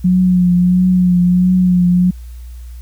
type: tone with vibrato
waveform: sine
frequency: 180.5 Hz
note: F#3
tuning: 43 cents flat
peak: -8 dBFS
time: 0.04-2.11 s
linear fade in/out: 10 ms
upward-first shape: triangle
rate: 1.5 Hz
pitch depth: 38 cents each way
effects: added 60 Hz sine -28 dBFS peak until 2.81 s + white hiss -50 dBFS RMS until 2.81 s